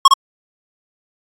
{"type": "tone with echo", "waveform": "square", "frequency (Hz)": 1089, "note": "C#6", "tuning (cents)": -31, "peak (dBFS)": -4, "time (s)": [0.05, 0.08], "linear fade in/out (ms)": 5, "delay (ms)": 58, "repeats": 1, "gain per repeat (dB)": -3, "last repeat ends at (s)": 0.138, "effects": ["low-pass 8000 Hz 12 dB/octave", "AAC 64 kbps"]}